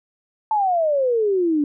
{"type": "exponential sweep", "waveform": "sine", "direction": "down", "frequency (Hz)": [887, 285], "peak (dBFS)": -16, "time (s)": [0.51, 1.64], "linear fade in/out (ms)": 2, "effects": []}